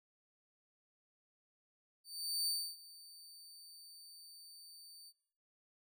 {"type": "tone with ADSR envelope", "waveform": "sawtooth", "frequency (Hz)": 4582, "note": "D8", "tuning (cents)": -44, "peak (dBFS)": -30, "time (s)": [2.04, 5.13], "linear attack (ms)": 430, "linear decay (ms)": 290, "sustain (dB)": -21, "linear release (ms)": 49, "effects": ["noise-tail reverb RT60 0.8 s tail -23 dB re dry"]}